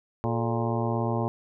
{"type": "harmonic tone with a mistuned harmonic", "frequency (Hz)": 116.54, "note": "A#2", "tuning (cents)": 0, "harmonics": [1, 2, 3, 4, 5, 6, 7, 8, 9], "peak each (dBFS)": [-28, -31, -33, -34, -35, -36, -36, -37, -38], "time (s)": [0.24, 1.28], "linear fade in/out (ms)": 0, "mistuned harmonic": 4, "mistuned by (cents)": -110, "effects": []}